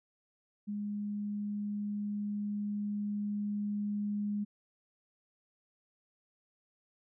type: tone with level ramp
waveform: sine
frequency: 206.3 Hz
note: G#3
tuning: 11 cents flat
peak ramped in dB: -34 to -31 dBFS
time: 0.67-4.45 s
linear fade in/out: 20 ms
effects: none